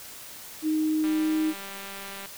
sine tone with pitch glide, 311.1 to 313.1 Hz, D#4 to D#4, 0 to +11 cents, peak -22 dBFS, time 0.62-1.54 s, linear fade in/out 50 ms, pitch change +11 cents, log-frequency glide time 1.08-1.35 s
click train, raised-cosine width 0.3 ms, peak -24 dBFS, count 241, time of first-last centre 1.04-2.258 s, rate 197 Hz
effects white hiss -43 dBFS RMS until 2.37 s

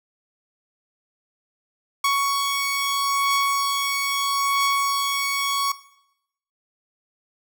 sawtooth beating tone pair, 1114 / 1114.77 Hz, C#6 / C#6, +8 / +9 cents, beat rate 0.77 Hz, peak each -24 / -17 dBFS, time 2.04-5.72 s, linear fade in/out 5 ms, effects noise-tail reverb RT60 0.8 s tail -17 dB re dry

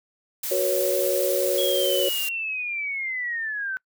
blue noise, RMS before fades -29 dBFS, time 0.43-2.29 s, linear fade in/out 5 ms
sine chord, F# suspended fourth, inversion none, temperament equal with one note detuned, 370 / 484 / 554.4 Hz, F#4 / B4 / C#5, 0 / -35 / 0 cents, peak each -26 / -28 / -23 dBFS, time 0.51-2.09 s, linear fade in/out 5 ms
sine linear sweep, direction down, 3344 to 1513 Hz, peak -26 dBFS, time 1.58-3.77 s, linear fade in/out 0 ms
effects noise-tail reverb RT60 0.1 s tail -25 dB re dry

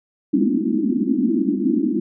pink band-pass noise, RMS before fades -19 dBFS, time 0.33-2 s, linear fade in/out 10 ms, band 200 to 340 Hz, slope 96 dB/octave, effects none

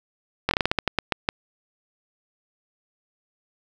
slowing click train, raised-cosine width 0.3 ms, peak -4 dBFS, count 12, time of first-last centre 0.49-1.289 s, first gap 21 ms, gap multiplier 1.23, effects 7-bit

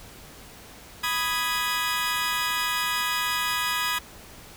20% pulse chord, G# minor, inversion first, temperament equal, 987.8 / 1244.5 / 1661.2 Hz, B5 / D#6 / G#6, 0 / 0 / 0 cents, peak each -24 dBFS, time 1.03-3.99 s, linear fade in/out 10 ms, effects pink hiss -46 dBFS RMS until 4.56 s

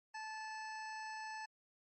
25% pulse tone, 871 Hz, A5, 18 cents flat, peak -40 dBFS, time 0.14-1.46 s, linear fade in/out 10 ms, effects MP3 32 kbps

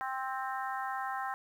harmonic tone, 262.8 Hz, C4, 8 cents sharp, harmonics 3 / 4 / 5 / 6 / 7, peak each -37 / -39 / -41 / -43 / -44 dBFS, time 0.01-1.34 s, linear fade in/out 0 ms, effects 10-bit

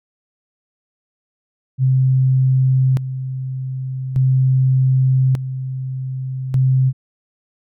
sine tone with tremolo, 130.81 Hz, C3, in tune, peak -11 dBFS, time 1.78-6.93 s, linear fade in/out 50 ms, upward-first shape square, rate 0.42 Hz, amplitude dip 70%, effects none

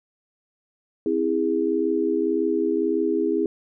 sine chord, C augmented, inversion none, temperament just, 261.6 / 327 / 408.8 Hz, C4 / E4 / G#4, 0 / -14 / -27 cents, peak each -27 / -23 / -23 dBFS, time 1.06-3.46 s, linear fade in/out 2 ms, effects none

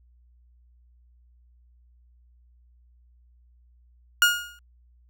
30% pulse tone with exponential decay, 1430 Hz, F6, 41 cents sharp, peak -10 dBFS, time 4.22-4.59 s, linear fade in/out 1 ms, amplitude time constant 80 ms, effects added 60 Hz sine -55 dBFS peak until 5.09 s

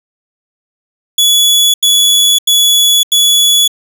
sawtooth tone bursts, 3400 Hz, G#7, 40 cents sharp, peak -3 dBFS, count 4, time 1.18-3.678 s, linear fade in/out 5 ms, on 560 ms, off 86 ms, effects none

